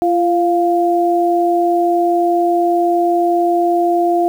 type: tone pair together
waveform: sine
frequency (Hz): 343.5 / 698.5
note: F4 / F5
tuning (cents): -29 / 0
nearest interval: octave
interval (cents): 1229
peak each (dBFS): -14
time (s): 0.02-4.28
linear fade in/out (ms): 0
effects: 7-bit